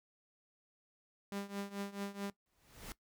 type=tone with tremolo; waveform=sawtooth; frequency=200 Hz; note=G3; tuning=35 cents sharp; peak=-33 dBFS; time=1.32-2.3 s; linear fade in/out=0 ms; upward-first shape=triangle; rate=4.6 Hz; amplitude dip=90%
type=noise with exponential growth; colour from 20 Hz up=pink; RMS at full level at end=-44 dBFS; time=2.46-2.92 s; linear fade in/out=1 ms; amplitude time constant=98 ms
effects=noise-tail reverb RT60 0.1 s tail -18 dB re dry